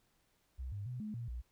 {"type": "tone with pitch steps", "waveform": "sine", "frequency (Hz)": [64.3, 101.2, 124.6, 213.2, 117.9, 60.2], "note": ["C2", "G#2", "B2", "G#3", "A#2", "B1"], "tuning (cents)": [-30, -44, 16, 46, 20, -44], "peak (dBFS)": -39, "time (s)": [0.58, 1.42], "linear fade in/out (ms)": 20, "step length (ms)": 140, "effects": ["pink hiss -75 dBFS RMS until 1.51 s"]}